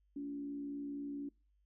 sine tone with frequency modulation, 284.1 Hz, C#4, 43 cents sharp, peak -39 dBFS, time 0.16-1.29 s, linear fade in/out 5 ms, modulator 64.1 Hz, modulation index 0.37, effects noise-tail reverb RT60 0.3 s tail -26 dB re dry + added 50 Hz sine -70 dBFS peak until 1.65 s

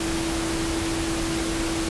sine tone in noise, 329.6 Hz, E4, in tune, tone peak -26 dBFS, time 0-1.89 s, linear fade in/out 5 ms, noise pink, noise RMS -28 dBFS, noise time 0-1.89 s, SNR -1 dB, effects resampled to 24000 Hz

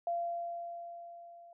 sine tone with level ramp, 687 Hz, F5, 29 cents flat, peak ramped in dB -30 to -52 dBFS, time 0.07-1.53 s, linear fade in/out 2 ms, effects none

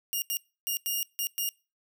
5% pulse tone bursts at uneven times, 2834 Hz, F7, 25 cents sharp, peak -19 dBFS, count 6, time 0.13-0.22 / 0.3-0.37 / 0.67-0.77 / 0.86-1.03 / 1.19-1.27 / 1.38-1.49 s, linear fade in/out 0 ms, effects noise-tail reverb RT60 0.3 s tail -24 dB re dry

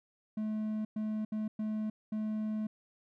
triangle tone bursts at uneven times, 215.4 Hz, A3, 37 cents flat, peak -30 dBFS, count 5, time 0.37-0.85 / 0.96-1.25 / 1.32-1.48 / 1.59-1.9 / 2.12-2.67 s, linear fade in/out 5 ms, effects none

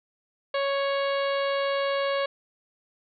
harmonic tone with a mistuned harmonic, 554.4 Hz, C#5, in tune, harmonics 1 / 2 / 3 / 4 / 5 / 6 / 7 / 8, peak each -25 / -31 / -35 / -37 / -39 / -41 / -42 / -43 dBFS, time 0.54-2.26 s, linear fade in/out 5 ms, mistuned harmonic 5, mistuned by +27 cents, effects none

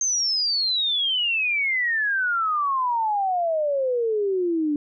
sine exponential sweep, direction down, 6390 to 288.4 Hz, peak -20 dBFS, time 0.01-4.76 s, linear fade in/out 2 ms, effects none

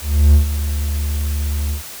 triangle tone with ADSR envelope, 73.42 Hz, D2, in tune, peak -3 dBFS, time 0.01-1.83 s, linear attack 330 ms, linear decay 110 ms, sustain -12 dB, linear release 110 ms, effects white hiss -33 dBFS RMS until 2 s

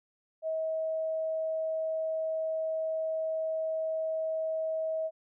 sine tone, 639 Hz, D#5, 46 cents sharp, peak -29 dBFS, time 0.42-5.11 s, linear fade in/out 50 ms, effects none

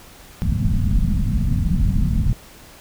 pink low-pass noise, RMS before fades -18 dBFS, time 0.42-2.33 s, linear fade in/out 0 ms, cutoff 230 Hz, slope 48 dB/octave, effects pink hiss -44 dBFS RMS until 2.8 s

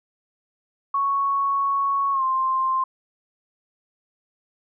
sine tone with pitch glide, 1108.7 to 1050.7 Hz, C#6 to C6, 0 to +7 cents, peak -19 dBFS, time 0.94-2.84 s, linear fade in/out 5 ms, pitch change -93 cents, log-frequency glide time 2.12-2.23 s, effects none

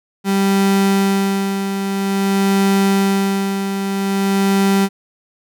35% pulse tone with tremolo, 196 Hz, G3, in tune, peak -10 dBFS, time 0.24-4.89 s, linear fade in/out 50 ms, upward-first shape sine, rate 0.5 Hz, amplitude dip 55%, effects none

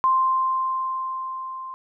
sine tone with level ramp, 1046.5 Hz, C6, in tune, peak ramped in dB -15 to -32 dBFS, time 0.04-1.74 s, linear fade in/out 0 ms, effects none

